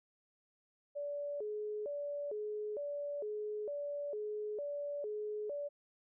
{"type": "tone with vibrato", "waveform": "sine", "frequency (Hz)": 493.9, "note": "B4", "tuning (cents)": 0, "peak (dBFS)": -37, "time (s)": [0.95, 5.69], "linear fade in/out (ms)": 20, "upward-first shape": "square", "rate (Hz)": 1.1, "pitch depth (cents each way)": 270, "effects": []}